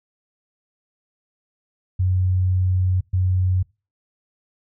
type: tone bursts at uneven times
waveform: sine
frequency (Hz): 92.2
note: F#2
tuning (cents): -6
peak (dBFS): -16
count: 2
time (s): 1.99-3.01 / 3.13-3.63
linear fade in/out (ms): 10
effects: noise-tail reverb RT60 0.3 s tail -25 dB re dry